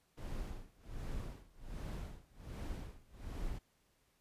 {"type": "noise with tremolo", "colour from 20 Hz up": "brown", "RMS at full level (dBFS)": -41, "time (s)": [0.17, 3.59], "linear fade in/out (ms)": 10, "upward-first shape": "sine", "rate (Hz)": 1.3, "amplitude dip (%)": 95, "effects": ["pink hiss -75 dBFS RMS until 4.2 s", "resampled to 32000 Hz"]}